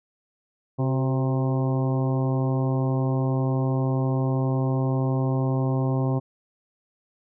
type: harmonic tone with a mistuned harmonic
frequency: 132.3 Hz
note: C3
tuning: 20 cents sharp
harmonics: 1 / 2 / 3 / 4 / 5 / 6 / 7 / 8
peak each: -22 / -28 / -32 / -34 / -36 / -38 / -39 / -40 dBFS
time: 0.78-6.2 s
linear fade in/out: 20 ms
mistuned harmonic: 3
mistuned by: -46 cents
effects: none